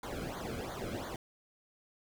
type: noise with flanger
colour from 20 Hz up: brown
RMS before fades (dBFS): -40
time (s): 0.03-1.16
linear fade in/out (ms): 2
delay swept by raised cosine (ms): 0.37 to 1.12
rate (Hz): 2.9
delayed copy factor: -1
effects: none

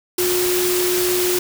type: tone in noise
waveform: sine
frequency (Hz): 360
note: F#4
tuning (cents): -47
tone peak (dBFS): -18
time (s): 0.18-1.39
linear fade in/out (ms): 5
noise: white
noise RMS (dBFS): -22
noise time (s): 0.18-1.39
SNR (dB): +1
effects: none

